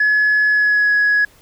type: tone with pitch glide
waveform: sine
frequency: 1700 to 1675.6 Hz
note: G#6 to G#6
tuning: +40 to +15 cents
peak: -10 dBFS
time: 0-1.25 s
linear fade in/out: 5 ms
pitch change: -25 cents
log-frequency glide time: 0.49-0.92 s
effects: tanh soft clip ceiling -9 dBFS + pink hiss -50 dBFS RMS until 1.41 s